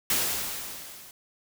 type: noise with level ramp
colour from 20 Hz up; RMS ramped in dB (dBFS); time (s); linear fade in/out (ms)
white; -24 to -48; 0.1-1.11; 2
effects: none